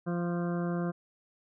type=harmonic tone with a mistuned harmonic; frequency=173.4 Hz; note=F3; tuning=12 cents flat; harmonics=1 / 2 / 3 / 4 / 6 / 7 / 8 / 9; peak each=-30 / -36 / -40 / -42 / -46 / -47 / -48 / -49 dBFS; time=0.06-0.92 s; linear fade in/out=20 ms; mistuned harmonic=6; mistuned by=+19 cents; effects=none